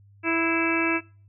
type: harmonic tone with a mistuned harmonic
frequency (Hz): 329.6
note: E4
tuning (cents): 0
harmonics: 1 / 2 / 3 / 4 / 5 / 6 / 7 / 8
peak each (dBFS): -25 / -33 / -33 / -32 / -31 / -36 / -28 / -29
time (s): 0.23-1.01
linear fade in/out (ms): 50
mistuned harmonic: 6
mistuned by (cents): +65
effects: noise-tail reverb RT60 0.4 s tail -23 dB re dry + added 100 Hz sine -51 dBFS peak until 1.28 s